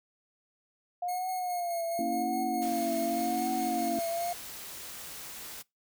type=tone with vibrato; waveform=sine; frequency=707 Hz; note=F5; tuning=21 cents sharp; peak=-30 dBFS; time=1.02-4.33 s; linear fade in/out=5 ms; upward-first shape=triangle; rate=0.9 Hz; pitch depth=97 cents each way
type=tone with tremolo; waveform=5% pulse; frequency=2169 Hz; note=C#7; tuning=38 cents flat; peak=-31 dBFS; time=1.08-4.34 s; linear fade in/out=10 ms; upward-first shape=square; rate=4.8 Hz; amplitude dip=35%
type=chord; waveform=sine; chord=A# diminished; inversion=none; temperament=equal; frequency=233.1 / 277.2 / 329.6 Hz; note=A#3 / C#4 / E4; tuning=0 / 0 / 0 cents; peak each=-35 dBFS; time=1.99-3.99 s; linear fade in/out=2 ms
type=noise; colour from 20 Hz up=white; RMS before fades=-43 dBFS; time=2.61-5.63 s; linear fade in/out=20 ms
effects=noise-tail reverb RT60 0.2 s tail -23 dB re dry